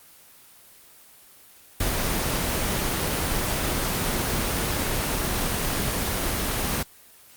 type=noise; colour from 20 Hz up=pink; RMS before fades=-25 dBFS; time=1.8-6.83 s; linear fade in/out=5 ms; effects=white hiss -51 dBFS RMS until 7.36 s + Opus 24 kbps